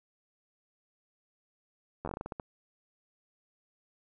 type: slowing click train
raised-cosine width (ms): 1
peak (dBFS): -23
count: 11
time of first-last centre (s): 2.05-2.398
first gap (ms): 11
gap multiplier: 1.24
effects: none